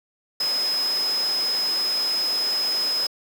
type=tone in noise; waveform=sine; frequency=5080 Hz; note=D#8; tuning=35 cents sharp; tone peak=-21 dBFS; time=0.4-3.07 s; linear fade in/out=5 ms; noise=pink; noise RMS=-32 dBFS; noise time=0.4-3.07 s; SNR=+8 dB; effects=high-pass 400 Hz 12 dB/octave